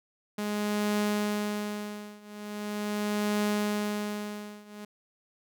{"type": "tone with tremolo", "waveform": "sawtooth", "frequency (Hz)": 208.3, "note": "G#3", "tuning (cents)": 5, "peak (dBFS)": -21, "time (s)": [0.38, 4.85], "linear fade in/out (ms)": 5, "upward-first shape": "triangle", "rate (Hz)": 0.41, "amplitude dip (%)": 95, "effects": []}